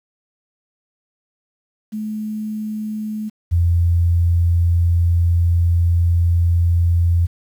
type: tone pair in turn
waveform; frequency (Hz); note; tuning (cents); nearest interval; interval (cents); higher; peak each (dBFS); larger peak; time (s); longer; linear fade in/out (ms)
sine; 214.7 / 85.6; A3 / F2; -42 / -34; octave + major third; 1592; first; -22 / -12; second; 1.92-3.3 / 3.51-7.27; second; 20
effects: 8-bit